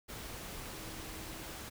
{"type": "tone in noise", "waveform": "sine", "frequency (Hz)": 320.5, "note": "E4", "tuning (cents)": -49, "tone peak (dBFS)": -53, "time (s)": [0.72, 1.58], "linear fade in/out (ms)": 20, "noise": "pink", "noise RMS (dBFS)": -45, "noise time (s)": [0.08, 1.7], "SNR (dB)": -11, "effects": []}